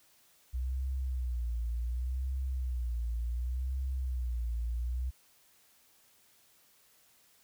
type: tone with vibrato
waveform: sine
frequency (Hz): 61.74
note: B1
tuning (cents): 0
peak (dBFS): -30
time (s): 0.53-5.11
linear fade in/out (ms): 20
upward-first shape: sine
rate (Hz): 0.68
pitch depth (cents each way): 110
effects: tanh soft clip ceiling -26 dBFS + white hiss -65 dBFS RMS until 7.43 s